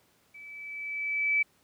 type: tone with level ramp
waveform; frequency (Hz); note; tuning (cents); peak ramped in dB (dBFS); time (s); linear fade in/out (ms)
sine; 2305; D7; -33; -45 to -21; 0.34-1.43; 10
effects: pink hiss -66 dBFS RMS until 1.63 s + high-pass 100 Hz 12 dB/octave